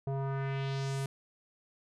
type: tone with low-pass filter sweep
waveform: square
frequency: 136.3 Hz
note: C#3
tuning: 29 cents flat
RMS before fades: -34 dBFS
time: 0.07-1.06 s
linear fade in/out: 2 ms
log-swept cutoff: 640 to 11000 Hz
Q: 1.7
effects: none